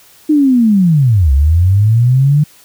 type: linear two-way sweep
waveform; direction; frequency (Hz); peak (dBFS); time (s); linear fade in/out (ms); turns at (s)
sine; down then up; 311.1 to 65.41 to 151.8; -6; 0.29-2.44; 10; 1.32
effects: white hiss -44 dBFS RMS until 2.64 s